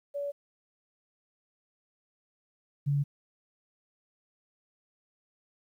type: tone pair in turn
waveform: sine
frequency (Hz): 570 / 142.5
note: C#5 / C#3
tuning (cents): +48 / +48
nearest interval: 2 octaves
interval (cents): 2400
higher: first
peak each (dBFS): -31 / -24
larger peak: second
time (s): 0.14-0.32 / 2.86-3.04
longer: neither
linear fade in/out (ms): 20
effects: 11-bit